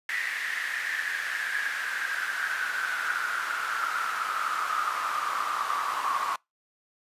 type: noise with high-pass filter sweep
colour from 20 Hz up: brown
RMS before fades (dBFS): -30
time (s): 0.09-6.36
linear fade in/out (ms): 2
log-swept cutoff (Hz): 1900 to 1100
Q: 8.9
effects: noise-tail reverb RT60 0.2 s tail -26 dB re dry + resampled to 32000 Hz